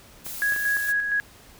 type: noise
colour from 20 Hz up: blue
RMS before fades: -35 dBFS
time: 0.24-0.93 s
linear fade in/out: 20 ms
type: clicks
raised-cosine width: 0.5 ms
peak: -24 dBFS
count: 4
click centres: 0.265 / 0.522 / 0.563 / 0.768 s
type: tone with tremolo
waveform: sine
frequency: 1661.2 Hz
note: G#6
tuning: in tune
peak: -20 dBFS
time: 0.42-1.2 s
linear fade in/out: 0 ms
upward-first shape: square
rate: 4.3 Hz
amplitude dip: 40%
effects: pink hiss -50 dBFS RMS until 1.59 s